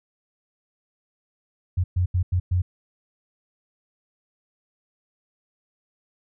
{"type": "tone bursts at uneven times", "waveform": "sine", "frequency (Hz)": 90.3, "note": "F#2", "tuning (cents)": -42, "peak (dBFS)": -18, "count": 5, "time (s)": [[1.77, 1.84], [1.96, 2.06], [2.14, 2.23], [2.32, 2.4], [2.51, 2.62]], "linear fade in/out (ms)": 10, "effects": []}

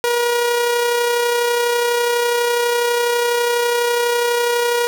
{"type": "tone with amplitude modulation", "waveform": "sawtooth", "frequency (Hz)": 478.4, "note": "A#4", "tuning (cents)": 45, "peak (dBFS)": -10, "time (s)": [0.04, 4.87], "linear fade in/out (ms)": 0, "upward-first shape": "sine", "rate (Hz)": 32.1, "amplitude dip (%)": 30, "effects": []}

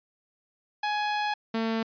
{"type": "tone pair in turn", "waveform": "sawtooth", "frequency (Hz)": [837, 224.9], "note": ["G#5", "A3"], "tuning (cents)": [13, 38], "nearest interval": "octave + major seventh", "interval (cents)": 2275, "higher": "first", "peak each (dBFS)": -22, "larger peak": "neither", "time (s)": [[0.83, 1.34], [1.54, 1.83]], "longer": "first", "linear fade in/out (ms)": 5, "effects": ["resampled to 11025 Hz"]}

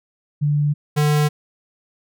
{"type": "tone pair in turn", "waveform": ["sine", "square"], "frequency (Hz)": [146.83, 149.22], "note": ["D3", "D3"], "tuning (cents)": [0, 28], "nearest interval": "unison", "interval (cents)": 28, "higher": "second", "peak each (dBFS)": -15, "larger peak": "neither", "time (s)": [[0.41, 0.74], [0.96, 1.29]], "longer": "neither", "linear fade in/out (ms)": 20, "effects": []}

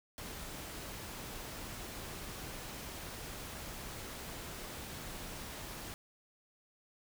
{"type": "noise", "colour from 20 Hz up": "pink", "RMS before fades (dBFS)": -45, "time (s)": [0.18, 5.94], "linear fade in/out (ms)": 0, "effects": []}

